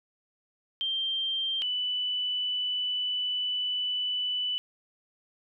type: tone pair in turn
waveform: sine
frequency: 3160 / 2983 Hz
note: G7 / F#7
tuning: +13 / +13 cents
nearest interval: minor second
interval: 100 cents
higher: first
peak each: -27 dBFS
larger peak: neither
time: 0.81-1.62 / 1.62-4.58 s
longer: second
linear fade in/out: 0 ms
effects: none